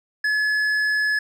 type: tone with hard clipping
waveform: sine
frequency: 1707 Hz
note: G#6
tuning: 47 cents sharp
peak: -20 dBFS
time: 0.24-1.19 s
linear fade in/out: 5 ms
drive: 6 dB
effects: none